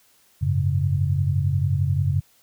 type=chord; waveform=sine; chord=F# suspended second; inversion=none; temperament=equal; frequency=92.5 / 103.83 / 138.59 Hz; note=F#2 / G#2 / C#3; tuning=0 / 0 / 0 cents; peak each=-22 / -26 / -22 dBFS; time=0.41-2.21 s; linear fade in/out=20 ms; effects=white hiss -59 dBFS RMS until 2.42 s